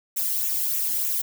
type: noise with flanger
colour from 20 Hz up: violet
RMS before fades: -25 dBFS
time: 0.16-1.22 s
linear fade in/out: 10 ms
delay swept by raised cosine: 0.2 to 0.86 ms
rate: 3.3 Hz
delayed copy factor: -0.55
effects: none